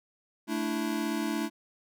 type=chord; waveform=square; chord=A suspended fourth; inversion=none; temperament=equal with one note detuned; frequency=220 / 293.7 / 330.6 Hz; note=A3 / D4 / E4; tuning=0 / 0 / +5 cents; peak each=-34 dBFS; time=0.47-1.5 s; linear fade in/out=50 ms; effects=none